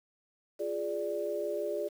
sine chord, D diminished, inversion first, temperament equal, 349.2 / 415.3 / 587.3 Hz, F4 / Ab4 / D5, 0 / 0 / 0 cents, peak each -38 / -35 / -34 dBFS, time 0.59-1.89 s, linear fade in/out 20 ms, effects 9-bit

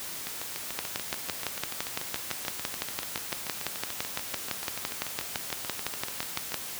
two click trains, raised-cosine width 0.2 ms, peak -17 / -11 dBFS, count 44 / 35, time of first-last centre 0.27-6.52 / 0.79-6.543 s, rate 6.88 / 5.91 Hz, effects white hiss -38 dBFS RMS until 6.79 s + high-pass 60 Hz 12 dB/octave

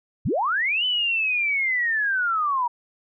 sine linear two-way sweep, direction up then down, 61.74 to 3035 to 934 Hz, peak -20 dBFS, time 0.25-2.68 s, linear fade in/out 10 ms, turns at 0.85 s, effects none

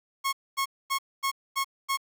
sawtooth tone bursts, 1091 Hz, C#6, 28 cents flat, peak -21 dBFS, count 6, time 0.24-1.974 s, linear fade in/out 20 ms, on 89 ms, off 240 ms, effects 10-bit

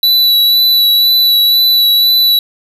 square tone with vibrato, 3951 Hz, B7, in tune, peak -7 dBFS, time 0.03-2.39 s, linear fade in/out 2 ms, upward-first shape sine, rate 2 Hz, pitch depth 16 cents each way, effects none

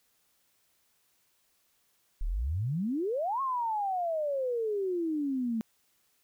sine exponential two-way sweep, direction up then down, 32.49 to 1101 to 217.9 Hz, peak -28 dBFS, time 2.21-5.61 s, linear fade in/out 0 ms, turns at 3.41 s, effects white hiss -71 dBFS RMS until 6.23 s

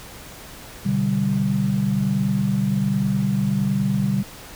sine chord, G major, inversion first, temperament equal with one note detuned, 125.56 / 146.83 / 196 Hz, B2 / D3 / G3, +29 / 0 / 0 cents, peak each -25 / -24 / -20 dBFS, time 0.85-4.23 s, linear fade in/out 10 ms, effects pink hiss -40 dBFS RMS until 4.55 s

